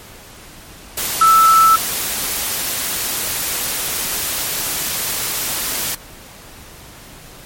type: tone in noise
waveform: sine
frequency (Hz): 1318.5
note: E6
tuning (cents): 0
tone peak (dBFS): -7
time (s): 1.21-1.76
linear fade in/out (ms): 5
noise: white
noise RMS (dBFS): -21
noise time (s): 0.97-5.95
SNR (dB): +11
effects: pink hiss -39 dBFS RMS until 7.45 s + MP3 64 kbps